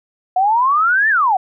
sine exponential two-way sweep, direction up then down, 720 to 1817 to 720 Hz, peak -11 dBFS, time 0.36-1.37 s, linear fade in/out 5 ms, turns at 1.09 s, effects none

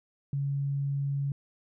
sine tone, 140 Hz, C#3, 18 cents sharp, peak -27 dBFS, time 0.33-1.32 s, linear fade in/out 2 ms, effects none

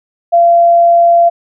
sine tone, 685 Hz, F5, 34 cents flat, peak -4 dBFS, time 0.32-1.3 s, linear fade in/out 20 ms, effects none

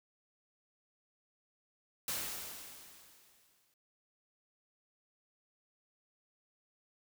white noise with exponential decay, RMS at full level -36 dBFS, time 2.08-3.74 s, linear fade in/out 2 ms, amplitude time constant 360 ms, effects none

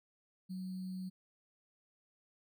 sine tone with sample-and-hold, 185.8 Hz, F#3, 7 cents sharp, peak -39 dBFS, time 0.49-1.1 s, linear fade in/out 20 ms, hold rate 4410 Hz, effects none

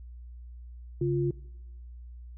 sine tone pair together, 138.59 / 349.2 Hz, C#3 / F4, 0 / 0 cents, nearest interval octave + major third, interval 1600 cents, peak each -27 dBFS, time 1.01-1.31 s, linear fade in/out 5 ms, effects noise-tail reverb RT60 0.9 s tail -21 dB re dry + added 60 Hz sine -42 dBFS peak until 2.37 s

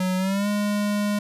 square tone with pitch glide, 184.9 to 206.3 Hz, F#3 to G#3, -1 to -11 cents, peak -22 dBFS, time 0-1.19 s, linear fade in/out 5 ms, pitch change +190 cents, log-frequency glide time 0.17-0.48 s, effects resampled to 32000 Hz

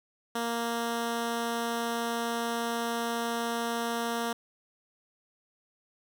10% pulse tone, 233.1 Hz, A#3, in tune, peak -21 dBFS, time 0.35-4.33 s, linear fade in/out 5 ms, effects none

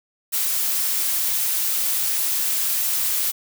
blue noise, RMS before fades -22 dBFS, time 0.32-3.32 s, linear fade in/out 20 ms, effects none

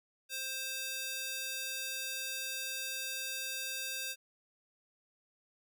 square tone with high-pass filter, 526 Hz, C5, 9 cents sharp, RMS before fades -39 dBFS, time 0.29-4.16 s, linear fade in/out 50 ms, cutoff 2700 Hz, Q 0.74, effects none

